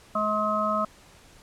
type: harmonic tone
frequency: 212.5 Hz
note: G#3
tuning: 40 cents sharp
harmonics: 1 / 3 / 5 / 6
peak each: -31 / -28 / -30 / -26 dBFS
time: 0.15-0.85 s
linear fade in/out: 5 ms
effects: pink hiss -53 dBFS RMS until 1.42 s + low-pass 10000 Hz 12 dB/octave